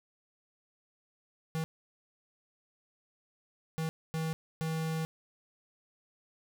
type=tone bursts at uneven times; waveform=square; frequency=160.4 Hz; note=E3; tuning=47 cents flat; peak=-32 dBFS; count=4; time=1.55-1.64 / 3.78-3.89 / 4.14-4.33 / 4.61-5.05 s; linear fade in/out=0 ms; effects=none